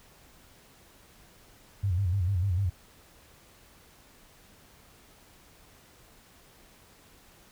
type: tone with vibrato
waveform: sine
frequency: 93.4 Hz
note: F#2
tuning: 17 cents sharp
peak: -24 dBFS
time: 1.83-2.7 s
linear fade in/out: 10 ms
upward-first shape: square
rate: 6.7 Hz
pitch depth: 110 cents each way
effects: pink hiss -57 dBFS RMS until 7.51 s